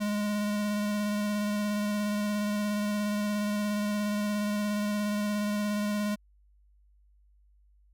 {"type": "tone with vibrato", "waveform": "square", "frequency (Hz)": 207.7, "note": "G#3", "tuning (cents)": 0, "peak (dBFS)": -28, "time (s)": [0, 6.16], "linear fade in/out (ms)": 20, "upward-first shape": "square", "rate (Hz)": 17, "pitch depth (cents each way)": 13, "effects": ["added 50 Hz sine -59 dBFS peak until 7.93 s"]}